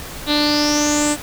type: tone with low-pass filter sweep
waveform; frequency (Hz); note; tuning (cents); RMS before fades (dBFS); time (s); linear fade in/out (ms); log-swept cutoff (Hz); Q
sawtooth; 295.9; D4; +13; -17; 0.26-1.17; 50; 3800 to 8300; 9.2
effects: pink hiss -32 dBFS RMS until 1.22 s